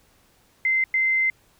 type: tone bursts at uneven times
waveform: sine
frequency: 2074 Hz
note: C7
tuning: 16 cents flat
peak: -18 dBFS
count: 2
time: 0.65-0.84 / 0.94-1.3 s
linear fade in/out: 2 ms
effects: pink hiss -60 dBFS RMS until 1.59 s